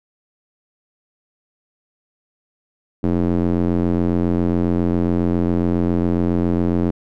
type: tone with band-pass filter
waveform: square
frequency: 43.65 Hz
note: F1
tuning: in tune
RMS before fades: -18 dBFS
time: 3.03-6.91 s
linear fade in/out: 10 ms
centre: 280 Hz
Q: 1.5
effects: none